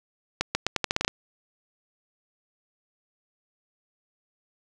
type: accelerating click train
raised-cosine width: 0.2 ms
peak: -6 dBFS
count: 10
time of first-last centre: 0.41-1.08 s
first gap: 140 ms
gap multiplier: 0.83
effects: none